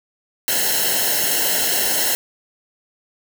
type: noise with comb filter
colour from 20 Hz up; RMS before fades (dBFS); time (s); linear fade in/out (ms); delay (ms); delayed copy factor
white; -19; 0.48-2.15; 0; 0.84; -0.95
effects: none